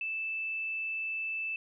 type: tone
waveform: sine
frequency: 2637 Hz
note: E7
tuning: in tune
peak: -32 dBFS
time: 0.01-1.56 s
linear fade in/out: 2 ms
effects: none